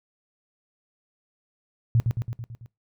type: tone with echo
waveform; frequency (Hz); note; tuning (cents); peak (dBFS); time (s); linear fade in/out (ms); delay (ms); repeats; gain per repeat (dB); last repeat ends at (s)
sine; 116.54; A#2; 0; -16; 1.95-2; 0; 110; 6; -4; 2.66
effects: noise-tail reverb RT60 0.2 s tail -22 dB re dry